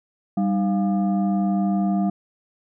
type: tone with frequency modulation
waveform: sine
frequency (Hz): 196.3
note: G3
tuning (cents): +3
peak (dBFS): -18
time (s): 0.37-2.1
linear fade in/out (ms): 5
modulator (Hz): 505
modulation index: 0.69
effects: none